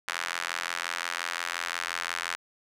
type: tone with high-pass filter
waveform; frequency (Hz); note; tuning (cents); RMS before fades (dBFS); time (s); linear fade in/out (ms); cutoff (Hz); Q
sawtooth; 85.7; F2; -32; -33; 0.08-2.36; 0; 1500; 1.5
effects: low-pass 10000 Hz 12 dB/octave